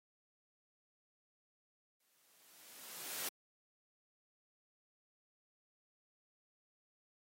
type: noise with exponential growth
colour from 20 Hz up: white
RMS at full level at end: -39 dBFS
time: 2-3.29 s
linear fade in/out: 5 ms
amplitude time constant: 280 ms
effects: high-pass 200 Hz 12 dB/octave + AAC 48 kbps